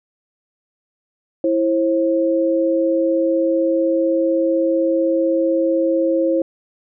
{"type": "tone pair together", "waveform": "sine", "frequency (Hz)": [330, 534.2], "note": ["E4", "C5"], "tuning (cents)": [2, 36], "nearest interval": "minor sixth", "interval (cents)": 834, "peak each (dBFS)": -17, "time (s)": [1.44, 6.42], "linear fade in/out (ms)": 2, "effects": []}